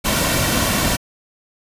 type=noise with comb filter; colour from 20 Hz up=pink; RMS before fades=-18 dBFS; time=0.04-0.97 s; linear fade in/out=20 ms; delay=2.4 ms; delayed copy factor=-0.5; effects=resampled to 32000 Hz

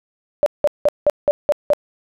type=tone bursts; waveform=sine; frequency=587 Hz; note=D5; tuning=1 cent flat; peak=-10 dBFS; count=7; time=0.43-1.734 s; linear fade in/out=0 ms; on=32 ms; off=180 ms; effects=none

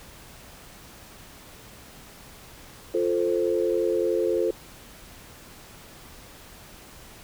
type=chord; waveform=sine; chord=F major; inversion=none; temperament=equal; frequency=349.2 / 440 / 523.3 Hz; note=F4 / A4 / C5; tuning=0 / 0 / 0 cents; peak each=-25 / -25 / -27 dBFS; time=2.94-4.51 s; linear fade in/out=5 ms; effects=pink hiss -47 dBFS RMS until 7.23 s

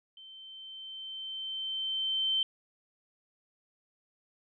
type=tone with level ramp; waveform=sine; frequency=3100 Hz; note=G7; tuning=20 cents flat; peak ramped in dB=-48 to -25 dBFS; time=0.17-2.43 s; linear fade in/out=2 ms; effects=none

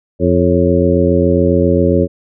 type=harmonic tone with a mistuned harmonic; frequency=87.31 Hz; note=F2; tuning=in tune; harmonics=1 / 2 / 3 / 4 / 5 / 6; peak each=-16 / -16 / -16 / -16 / -16 / -16 dBFS; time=0.19-2.08 s; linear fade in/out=50 ms; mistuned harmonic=6; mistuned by=+85 cents; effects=none

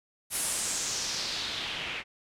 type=noise with low-pass filter sweep; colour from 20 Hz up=white; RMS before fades=-33 dBFS; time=0.3-2.04 s; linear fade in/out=50 ms; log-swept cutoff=11000 to 2400 Hz; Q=2.8; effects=none

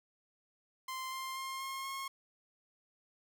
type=tone with pitch steps; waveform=sawtooth; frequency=1043 / 1052.7 / 1062.5 / 1072.3 / 1082.3 Hz; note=C6 / C6 / C6 / C6 / C#6; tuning=-6 / +10 / +26 / +42 / -42 cents; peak=-35 dBFS; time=0.88-2.08 s; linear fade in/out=5 ms; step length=240 ms; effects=none

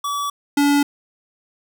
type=tone pair in turn; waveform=square; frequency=1145 / 286.2 Hz; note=D6 / D4; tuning=-44 / -45 cents; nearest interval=2 octaves; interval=2401 cents; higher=first; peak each=-22 / -14 dBFS; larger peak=second; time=0.04-0.3 / 0.57-0.83 s; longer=neither; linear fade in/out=5 ms; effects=none

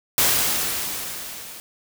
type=noise with level ramp; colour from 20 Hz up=white; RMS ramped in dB=-17 to -39 dBFS; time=0.18-1.6 s; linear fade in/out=0 ms; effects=none

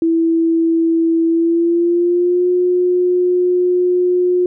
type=tone with pitch glide; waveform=sine; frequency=329.6 to 359.4 Hz; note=E4 to F4; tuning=0 to +50 cents; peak=-11 dBFS; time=0.02-4.46 s; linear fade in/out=2 ms; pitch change=+150 cents; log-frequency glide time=1.26-2.48 s; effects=none

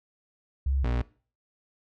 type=tone pair in turn; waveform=sine / 35% pulse; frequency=67.7 / 60.31 Hz; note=C#2 / B1; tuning=-40 / -40 cents; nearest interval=major second; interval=200 cents; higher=first; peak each=-23 dBFS; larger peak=neither; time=0.66-0.84 / 0.84-1.02 s; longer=neither; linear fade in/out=5 ms; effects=noise-tail reverb RT60 0.4 s tail -20 dB re dry + low-pass 3000 Hz 12 dB/octave

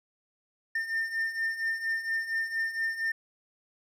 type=beating tone pair; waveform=triangle; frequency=1804 / 1808.3 Hz; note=A6 / A6; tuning=+43 / +47 cents; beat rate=4.3 Hz; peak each=-33 / -28 dBFS; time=0.75-3.12 s; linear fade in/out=5 ms; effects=none

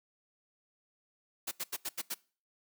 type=noise bursts; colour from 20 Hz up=white; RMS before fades=-36 dBFS; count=6; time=1.47-2.144 s; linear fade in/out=10 ms; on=44 ms; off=82 ms; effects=noise-tail reverb RT60 0.4 s tail -23 dB re dry + high-pass 200 Hz 12 dB/octave

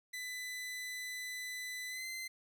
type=tone with pitch glide; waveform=sawtooth; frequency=2000 to 2065 Hz; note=B6 to C7; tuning=+21 to -23 cents; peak=-37 dBFS; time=0.13-2.28 s; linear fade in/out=10 ms; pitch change=+56 cents; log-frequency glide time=1.89-2.06 s; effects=none

